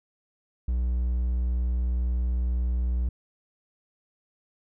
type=tone; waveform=triangle; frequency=61 Hz; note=B1; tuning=21 cents flat; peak=-21 dBFS; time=0.68-3.09 s; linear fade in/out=5 ms; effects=none